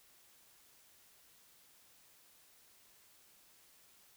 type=silence; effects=white hiss -65 dBFS RMS until 4.16 s